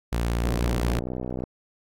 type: tone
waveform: sawtooth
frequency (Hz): 58.27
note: A#1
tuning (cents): 0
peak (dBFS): -19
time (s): 0.12-1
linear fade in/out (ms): 10
type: click train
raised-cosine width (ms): 2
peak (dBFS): -18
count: 63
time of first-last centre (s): 0.45-1.437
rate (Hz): 62.8
effects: AAC 48 kbps